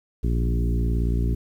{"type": "harmonic tone with a mistuned harmonic", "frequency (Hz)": 58.27, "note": "A#1", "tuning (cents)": 0, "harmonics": [1, 2, 3, 4, 5, 6, 7], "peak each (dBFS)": [-21, -27, -31, -33, -35, -37, -38], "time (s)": [0.23, 1.35], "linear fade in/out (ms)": 10, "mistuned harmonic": 2, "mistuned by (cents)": 17, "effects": ["9-bit"]}